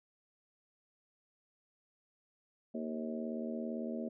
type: harmonic tone with a mistuned harmonic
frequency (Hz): 77.78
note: D#2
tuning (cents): 0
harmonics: 3 / 4 / 5 / 6 / 7 / 8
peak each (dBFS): -38 / -47 / -45 / -50 / -46 / -46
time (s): 2.74-4.09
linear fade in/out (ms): 10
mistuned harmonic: 8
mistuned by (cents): +42
effects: none